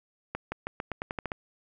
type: accelerating click train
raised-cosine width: 0.5 ms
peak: -17 dBFS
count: 10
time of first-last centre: 0.35-1.318 s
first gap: 170 ms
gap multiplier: 0.88
effects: none